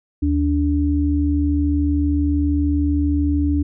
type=tone pair together; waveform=sine; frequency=76.76 / 289.8 Hz; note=D#2 / D4; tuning=-23 / -23 cents; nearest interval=octave + major seventh; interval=2300 cents; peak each=-18 dBFS; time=0.22-3.63 s; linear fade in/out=10 ms; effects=none

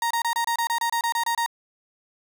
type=tone bursts; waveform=35% pulse; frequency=932.3 Hz; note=A#5; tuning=in tune; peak=-20 dBFS; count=13; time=0.02-1.462 s; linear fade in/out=2 ms; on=86 ms; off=27 ms; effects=none

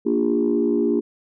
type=chord; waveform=sine; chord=Bb dominant seventh; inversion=none; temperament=equal with one note detuned; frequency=233.1 / 293.7 / 349.2 / 405.4 Hz; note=Bb3 / D4 / F4 / Ab4; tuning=0 / 0 / 0 / -42 cents; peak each=-22 dBFS; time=0.05-1.01 s; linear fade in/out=20 ms; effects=tanh soft clip ceiling -9 dBFS

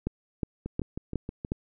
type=two click trains; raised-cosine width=3 ms; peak=-21 / -15 dBFS; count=6 / 5; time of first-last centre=0.66-1.449 / 0.07-1.519 s; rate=6.34 / 2.76 Hz; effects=none

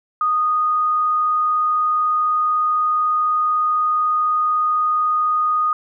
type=tone; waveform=sine; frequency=1237 Hz; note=D#6; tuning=10 cents flat; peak=-15 dBFS; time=0.21-5.73 s; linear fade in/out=2 ms; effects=none

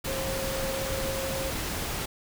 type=tone in noise; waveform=sine; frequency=536 Hz; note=C5; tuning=42 cents sharp; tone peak=-32 dBFS; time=0.07-1.51 s; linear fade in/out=10 ms; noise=pink; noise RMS=-32 dBFS; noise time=0.04-2.06 s; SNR=-3 dB; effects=none

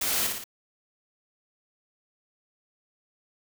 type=noise with echo; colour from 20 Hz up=white; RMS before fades=-28 dBFS; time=0.01-0.27 s; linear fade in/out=5 ms; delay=57 ms; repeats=3; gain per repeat=-4 dB; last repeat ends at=0.441 s; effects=none

